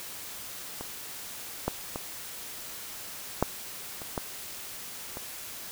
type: clicks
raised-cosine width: 1 ms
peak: -22 / -12 / -19 / -8 / -26 / -15 / -23 dBFS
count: 7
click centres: 0.81 / 1.68 / 1.959 / 3.426 / 4.018 / 4.178 / 5.171 s
effects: white hiss -41 dBFS RMS until 5.71 s